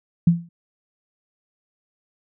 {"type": "tone with exponential decay", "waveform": "sine", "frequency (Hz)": 170, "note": "F3", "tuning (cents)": -46, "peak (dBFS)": -8, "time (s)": [0.27, 0.49], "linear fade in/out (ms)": 5, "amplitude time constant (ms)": 46, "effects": []}